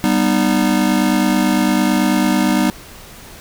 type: chord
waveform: square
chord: G augmented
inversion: none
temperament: just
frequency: 196 / 245 / 306.2 Hz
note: G3 / B3 / D#4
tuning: 0 / -14 / -28 cents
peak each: -18 dBFS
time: 0.04-2.7 s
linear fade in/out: 0 ms
effects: pink hiss -38 dBFS RMS until 3.4 s